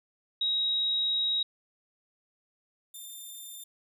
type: tone pair in turn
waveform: sine / 5% pulse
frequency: 3809 / 3588 Hz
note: A#7 / A7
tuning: +37 / +33 cents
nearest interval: minor second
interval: 104 cents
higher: first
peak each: -25 / -34 dBFS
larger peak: first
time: 0.41-1.43 / 2.94-3.64 s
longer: first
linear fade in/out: 5 ms
effects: none